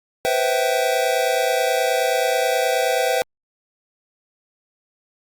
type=chord; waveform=square; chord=C major seventh; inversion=third; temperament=equal with one note detuned; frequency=493.9 / 523.3 / 659.3 / 768.7 Hz; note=B4 / C5 / E5 / G5; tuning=0 / 0 / 0 / -34 cents; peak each=-24 dBFS; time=0.25-3.22 s; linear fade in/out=0 ms; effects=Opus 48 kbps